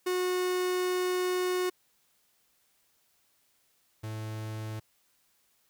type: tone pair in turn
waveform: 45% pulse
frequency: 364.4 / 109 Hz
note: F#4 / A2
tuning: -26 / -16 cents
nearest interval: octave + major sixth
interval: 2090 cents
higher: first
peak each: -27 / -35 dBFS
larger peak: first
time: 0.06-1.7 / 4.03-4.8 s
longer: first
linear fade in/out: 10 ms
effects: white hiss -70 dBFS RMS until 5.69 s